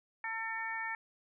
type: harmonic tone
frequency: 449 Hz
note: A4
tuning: 35 cents sharp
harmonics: 2 / 3 / 4 / 5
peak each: -41 / -46 / -38 / -42 dBFS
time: 0.24-0.95 s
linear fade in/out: 2 ms
effects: none